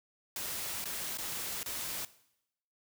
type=noise with dropouts; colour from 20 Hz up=white; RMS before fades=-38 dBFS; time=0.36-2.05 s; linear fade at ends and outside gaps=2 ms; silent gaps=0.843-0.855 / 1.173-1.184 / 1.631-1.66 s; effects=noise-tail reverb RT60 0.8 s tail -18 dB re dry